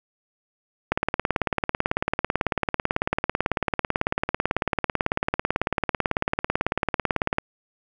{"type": "click train", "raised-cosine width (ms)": 0.5, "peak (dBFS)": -6, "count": 118, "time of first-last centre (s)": [0.92, 7.384], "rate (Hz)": 18.1, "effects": []}